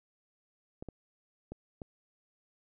clicks, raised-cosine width 2 ms, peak -28 dBFS, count 4, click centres 0.825 / 0.887 / 1.52 / 1.818 s, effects none

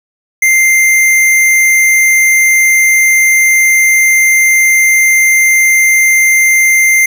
square tone, 2093 Hz, C7, in tune, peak -6 dBFS, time 0.42-7.06 s, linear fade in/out 5 ms, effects none

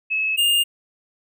sine / square tone pair in turn, 2587 / 2822 Hz, E7 / F7, -33 / +17 cents, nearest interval major second, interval 150 cents, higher second, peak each -19 / -16 dBFS, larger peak second, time 0.1-0.37 / 0.37-0.64 s, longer neither, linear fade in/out 20 ms, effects none

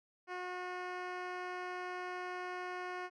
10% pulse tone with low-pass filter, 362.2 Hz, F#4, 37 cents flat, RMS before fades -42 dBFS, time 0.27-3.1 s, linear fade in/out 50 ms, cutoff 3100 Hz, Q 0.55, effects none

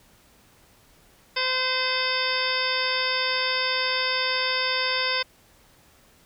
harmonic tone, 514 Hz, C5, 31 cents flat, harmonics 1 / 2 / 3 / 4 / 5 / 6 / 7 / 9 / 10, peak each -32 / -31 / -31 / -30 / -32 / -35 / -31 / -31 / -30 dBFS, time 1.36-5.23 s, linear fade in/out 10 ms, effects pink hiss -57 dBFS RMS until 6.25 s

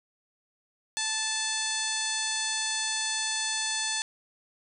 harmonic tone with a mistuned harmonic, 877 Hz, A5, 6 cents flat, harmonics 1 / 2 / 3 / 4 / 5 / 6 / 7 / 8 / 9 / 10, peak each -39 / -35 / -39 / -35 / -35 / -41 / -35 / -40 / -39 / -37 dBFS, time 0.97-4.02 s, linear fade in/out 0 ms, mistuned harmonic 6, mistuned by -58 cents, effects none

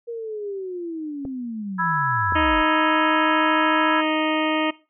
sine linear sweep, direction down, 474.1 to 39.07 Hz, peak -27 dBFS, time 0.07-2.63 s, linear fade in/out 20 ms
clicks, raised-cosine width 2 ms, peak -20 dBFS, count 2, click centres 1.252 / 2.323 s
sine chord, E major, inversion second, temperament equal, 987.8 / 1318.5 / 1661.2 Hz, B5 / E6 / G#6, 0 / 0 / 0 cents, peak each -24 dBFS, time 1.78-4.02 s, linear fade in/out 20 ms
harmonic tone, 311.3 Hz, D#4, 1 cent sharp, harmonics 1 / 2 / 3 / 4 / 6 / 7 / 8 / 9 / 10, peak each -23 / -26 / -28 / -29 / -31 / -31 / -32 / -33 / -33 dBFS, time 2.35-4.71 s, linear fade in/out 10 ms
effects noise-tail reverb RT60 0.3 s tail -20 dB re dry

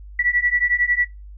sine beating tone pair, 1946 / 1957 Hz, B6 / B6, -26 / -16 cents, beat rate 11 Hz, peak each -21 / -19 dBFS, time 0.19-1.05 s, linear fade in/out 5 ms, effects noise-tail reverb RT60 0.2 s tail -18 dB re dry + added 50 Hz sine -36 dBFS peak until 1.37 s

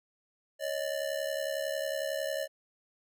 square ring-modulated tone, 591 Hz, D5, 11 cents sharp, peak -29 dBFS, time 0.59-2.48 s, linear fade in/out 50 ms, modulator 35.5 Hz, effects none

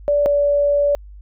sine tone pair in turn, 580 / 575.7 Hz, D5 / D5, -22 / -35 cents, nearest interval unison, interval 13 cents, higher first, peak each -13 dBFS, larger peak neither, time 0.08-0.26 / 0.26-0.95 s, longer second, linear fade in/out 0 ms, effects added 50 Hz sine -36 dBFS peak until 1.21 s

